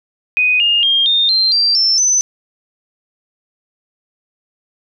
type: tone with pitch steps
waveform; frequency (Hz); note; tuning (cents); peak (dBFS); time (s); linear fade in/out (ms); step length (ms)
sine; 2494 / 2832 / 3216 / 3651 / 4146 / 4708 / 5346 / 6070; D#7 / F7 / G7 / A#7 / C8 / D8 / E8 / F#8; +3 / +23 / +44 / -37 / -17 / +3 / +23 / +43; -10; 0.37-2.21; 0; 230
effects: none